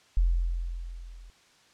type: tone with level ramp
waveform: sine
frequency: 43 Hz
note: F1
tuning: 26 cents flat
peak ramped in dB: -18 to -45 dBFS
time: 0.17-1.3 s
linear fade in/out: 0 ms
effects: white hiss -60 dBFS RMS until 1.73 s + low-pass 6000 Hz 12 dB/octave